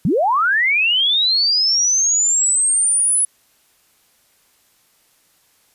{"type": "linear sweep", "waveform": "sine", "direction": "up", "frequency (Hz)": [130.81, 10280], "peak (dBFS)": -13, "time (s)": [0.05, 3.25], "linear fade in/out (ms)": 2, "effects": ["white hiss -58 dBFS RMS until 5.74 s", "resampled to 32000 Hz"]}